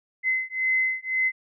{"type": "beating tone pair", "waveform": "sine", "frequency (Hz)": [2048, 2049.9], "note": ["C7", "C7"], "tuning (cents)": [-38, -36], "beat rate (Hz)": 1.9, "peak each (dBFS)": -25, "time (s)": [0.23, 1.32], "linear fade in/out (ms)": 50, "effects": []}